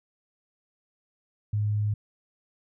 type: tone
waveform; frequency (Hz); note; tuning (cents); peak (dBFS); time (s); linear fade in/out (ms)
sine; 104.9; G#2; +18; -23; 1.53-1.94; 5
effects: none